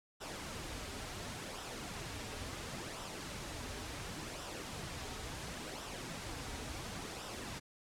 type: noise with flanger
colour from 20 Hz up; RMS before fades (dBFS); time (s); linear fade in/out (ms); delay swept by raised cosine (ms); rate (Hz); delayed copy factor
pink; -44; 0.2-7.6; 20; 0.45 to 5.95; 0.71; -0.5
effects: low-pass 9000 Hz 12 dB/octave